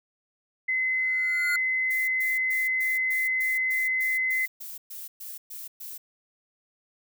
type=tone; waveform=sine; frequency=2044 Hz; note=C7; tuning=41 cents flat; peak=-23 dBFS; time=0.68-4.46 s; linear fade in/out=10 ms
type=tone with exponential growth; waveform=square; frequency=1435 Hz; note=F6; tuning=47 cents sharp; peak=-26 dBFS; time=0.91-1.56 s; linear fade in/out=2 ms; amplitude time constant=140 ms
type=noise bursts; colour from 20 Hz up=violet; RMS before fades=-39 dBFS; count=14; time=1.9-5.98 s; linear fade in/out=10 ms; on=180 ms; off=120 ms
effects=none